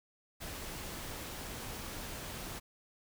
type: noise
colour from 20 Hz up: pink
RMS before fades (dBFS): -43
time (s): 0.4-2.6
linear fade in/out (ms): 20
effects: none